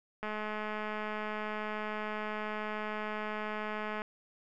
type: click train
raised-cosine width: 0.5 ms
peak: -23 dBFS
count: 808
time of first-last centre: 0.23-4.019 s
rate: 213 Hz
effects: none